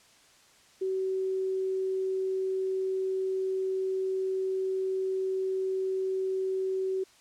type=tone; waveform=sine; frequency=379.3 Hz; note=F#4; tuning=43 cents sharp; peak=-27 dBFS; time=0.81-7.04 s; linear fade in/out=10 ms; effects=white hiss -59 dBFS RMS until 7.2 s + low-pass 8000 Hz 12 dB/octave